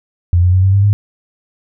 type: tone with pitch steps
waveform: sine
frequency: 87.31 / 90.13 / 93.04 / 96.04 / 99.14 / 102.34 Hz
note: F2 / F#2 / F#2 / G2 / G2 / G#2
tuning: 0 / -45 / +10 / -35 / +20 / -25 cents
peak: -7 dBFS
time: 0.33-0.93 s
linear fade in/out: 0 ms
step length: 100 ms
effects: none